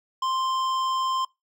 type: tone with hard clipping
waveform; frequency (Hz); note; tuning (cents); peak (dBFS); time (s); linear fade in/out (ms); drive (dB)
sine; 1046.5; C6; 0; -25; 0.22-1.25; 5; 11
effects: noise-tail reverb RT60 0.2 s tail -23 dB re dry